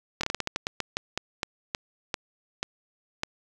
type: slowing click train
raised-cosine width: 0.2 ms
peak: -10 dBFS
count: 17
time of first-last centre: 0.21-3.234 s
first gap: 24 ms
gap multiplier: 1.24
effects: 7-bit